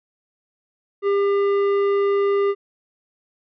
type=tone with tanh clipping; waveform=triangle; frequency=400.3 Hz; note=G4; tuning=36 cents sharp; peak=-18 dBFS; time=1.02-2.55 s; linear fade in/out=50 ms; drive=15 dB; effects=none